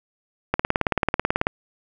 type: click train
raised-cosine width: 0.5 ms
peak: -4 dBFS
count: 18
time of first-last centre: 0.54-1.469 s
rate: 18.3 Hz
effects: none